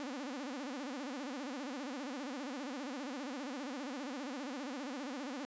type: tone with vibrato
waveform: sawtooth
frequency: 269.9 Hz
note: C#4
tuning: 46 cents flat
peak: -36 dBFS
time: 0-5.45 s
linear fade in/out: 0 ms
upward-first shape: sine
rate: 15 Hz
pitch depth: 190 cents each way
effects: resampled to 16000 Hz